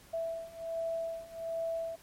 sine beating tone pair, 659.3 / 660.6 Hz, E5 / E5, 0 / +4 cents, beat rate 1.3 Hz, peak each -38 / -36 dBFS, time 0.13-1.96 s, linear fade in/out 10 ms, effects pink hiss -58 dBFS RMS until 2.02 s + MP3 64 kbps

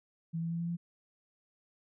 sine tone with pitch steps, 164.81 / 166.44 / 168.08 / 169.74 / 171.41 Hz, E3 / E3 / E3 / F3 / F3, 0 / +17 / +34 / -49 / -32 cents, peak -32 dBFS, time 0.33-0.77 s, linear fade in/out 20 ms, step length 88 ms, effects none

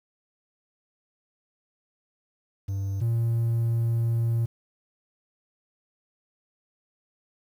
triangle tone pair in turn, 98 / 115.74 Hz, G2 / A#2, 0 / -12 cents, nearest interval minor third, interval 288 cents, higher second, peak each -24 / -19 dBFS, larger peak second, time 2.68-3.01 / 3.01-4.46 s, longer second, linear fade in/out 10 ms, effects tanh soft clip ceiling -15 dBFS + 9-bit

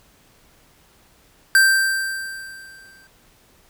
square tone with exponential decay, 1568 Hz, G6, in tune, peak -10 dBFS, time 1.55-3.07 s, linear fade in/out 1 ms, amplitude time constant 330 ms, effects pink hiss -55 dBFS RMS until 3.69 s

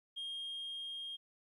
sine tone with level ramp, 3230 Hz, G#7, 49 cents flat, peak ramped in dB -37 to -40 dBFS, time 0.16-1.17 s, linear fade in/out 20 ms, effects tanh soft clip ceiling -38 dBFS + 13-bit

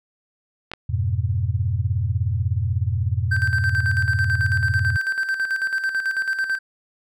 clicks, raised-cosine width 0.3 ms, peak -15 dBFS, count 2, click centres 0.716 / 0.736 s
sine chord, F diminished, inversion none, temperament equal, 87.31 / 103.83 / 123.47 Hz, F2 / Ab2 / Cb3, 0 / 0 / 0 cents, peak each -23 / -23 / -25 dBFS, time 0.89-4.97 s, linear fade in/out 10 ms
triangle tone with tremolo, 1558 Hz, G6, 11 cents flat, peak -17 dBFS, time 3.31-6.59 s, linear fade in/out 10 ms, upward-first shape square, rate 9.1 Hz, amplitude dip 60%
effects none

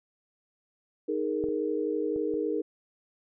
sine chord, D# suspended fourth, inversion none, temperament just, 311.1 / 414.8 / 466.7 Hz, D#4 / G#4 / A#4, 0 / -2 / +2 cents, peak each -31 dBFS, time 1.08-2.62 s, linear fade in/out 10 ms
clicks, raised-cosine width 2 ms, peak -23 / -33 / -29 / -32 dBFS, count 4, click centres 1.44 / 1.487 / 2.162 / 2.34 s
effects none

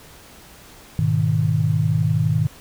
sine chord, G# minor, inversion none, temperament equal, 103.83 / 123.47 / 155.56 Hz, G#2 / B2 / D#3, 0 / 0 / 0 cents, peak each -21 / -22 / -19 dBFS, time 0.99-2.47 s, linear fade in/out 0 ms, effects pink hiss -45 dBFS RMS until 2.6 s

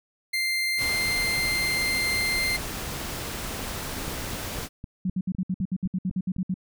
30% pulse tone, 2093 Hz, C7, in tune, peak -21 dBFS, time 0.33-2.57 s, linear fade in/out 10 ms
pink noise, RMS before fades -33 dBFS, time 0.77-4.69 s, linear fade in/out 50 ms
click train, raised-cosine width 5 ms, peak -23 dBFS, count 10, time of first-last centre 4.08-6.364 s, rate 3.94 Hz
sine tone bursts, 185 Hz, F#3, in tune, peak -23 dBFS, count 14, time 5.05-6.542 s, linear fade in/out 5 ms, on 49 ms, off 62 ms
effects none

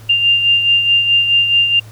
sine beating tone pair, 2794 / 2798.7 Hz, F7 / F7, 0 / +3 cents, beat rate 4.7 Hz, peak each -10 / -19 dBFS, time 0.09-1.8 s, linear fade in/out 10 ms, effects added 109 Hz sine -34 dBFS peak until 1.91 s + pink hiss -44 dBFS RMS until 1.91 s

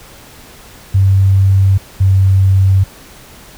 sine tone pair in turn, 96.7 / 95.87 Hz, G2 / G2, -23 / -38 cents, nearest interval unison, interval 15 cents, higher first, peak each -6 dBFS, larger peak neither, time 0.94-1.78 / 2-2.84 s, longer neither, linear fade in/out 10 ms, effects pink hiss -38 dBFS RMS until 3.57 s

